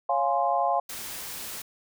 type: chord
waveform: sine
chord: Db major seventh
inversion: none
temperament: equal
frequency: 554.4 / 698.5 / 830.6 / 1046.5 Hz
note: Db5 / F5 / Ab5 / C6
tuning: 0 / 0 / 0 / 0 cents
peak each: -30 / -25 / -27 / -29 dBFS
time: 0.09-0.8 s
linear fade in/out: 5 ms
type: noise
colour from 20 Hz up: white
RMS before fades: -37 dBFS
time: 0.89-1.62 s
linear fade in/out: 5 ms
effects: none